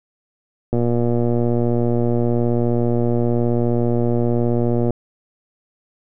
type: click train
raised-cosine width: 2 ms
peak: -7 dBFS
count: 498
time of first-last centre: 0.73-4.906 s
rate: 119 Hz
effects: none